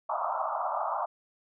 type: band-pass noise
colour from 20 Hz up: pink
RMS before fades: -31 dBFS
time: 0.09-1.06 s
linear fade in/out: 10 ms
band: 610 to 1300 Hz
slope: 96 dB/octave
effects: none